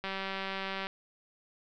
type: click train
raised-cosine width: 0.3 ms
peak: -20 dBFS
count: 161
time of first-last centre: 0.04-0.869 s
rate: 193 Hz
effects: low-pass 5000 Hz 12 dB/octave